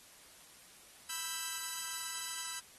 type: chord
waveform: 5% pulse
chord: E minor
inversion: second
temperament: just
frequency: 988.9 / 1318.5 / 1582.2 Hz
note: B5 / E6 / G6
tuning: +2 / 0 / +16 cents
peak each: -33 dBFS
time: 1.09-2.6 s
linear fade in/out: 10 ms
effects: white hiss -58 dBFS RMS until 2.78 s + AAC 32 kbps